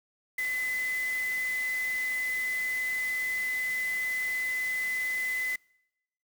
sine tone in noise, 2020 Hz, B6, 39 cents sharp, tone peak -28 dBFS, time 0.38-5.56 s, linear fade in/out 5 ms, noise white, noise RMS -43 dBFS, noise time 0.38-5.56 s, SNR +12 dB, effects noise-tail reverb RT60 0.9 s tail -26 dB re dry

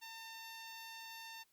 10% pulse tone, 903 Hz, A5, 45 cents sharp, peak -40 dBFS, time 0.01-1.44 s, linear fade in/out 20 ms, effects white hiss -75 dBFS RMS until 1.52 s + Opus 48 kbps

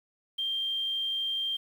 sine tone, 3176 Hz, G7, 22 cents sharp, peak -28 dBFS, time 0.38-1.57 s, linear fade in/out 10 ms, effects 9-bit

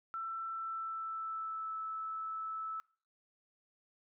sine tone with pitch glide, 1336 to 1309.3 Hz, E6 to E6, +23 to -12 cents, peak -37 dBFS, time 0.14-2.8 s, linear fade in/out 0 ms, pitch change -35 cents, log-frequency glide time 0.47-1.76 s, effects noise-tail reverb RT60 0.5 s tail -25 dB re dry

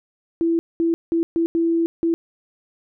sine tone bursts at uneven times, 333 Hz, E4, 18 cents sharp, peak -16 dBFS, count 6, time 0.41-0.59 / 0.8-0.94 / 1.12-1.23 / 1.36-1.46 / 1.55-1.86 / 2.03-2.14 s, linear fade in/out 0 ms, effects none

